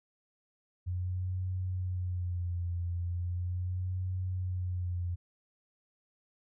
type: tone with vibrato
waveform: sine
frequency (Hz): 89.6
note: F2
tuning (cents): +45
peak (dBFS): -31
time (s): 0.86-5.16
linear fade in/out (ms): 20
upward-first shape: sine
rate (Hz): 0.38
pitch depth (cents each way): 52
effects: none